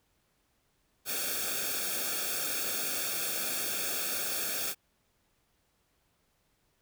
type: noise with comb filter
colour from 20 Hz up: white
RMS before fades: -33 dBFS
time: 1.05-4.75 s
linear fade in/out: 50 ms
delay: 1 ms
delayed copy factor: -0.9
effects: pink hiss -73 dBFS RMS until 6.81 s